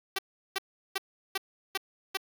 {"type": "tone bursts", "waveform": "5% pulse", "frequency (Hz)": 386.4, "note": "G4", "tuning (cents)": -25, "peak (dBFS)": -17, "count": 6, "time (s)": [0.16, 2.172], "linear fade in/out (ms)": 5, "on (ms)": 27, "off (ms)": 370, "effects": []}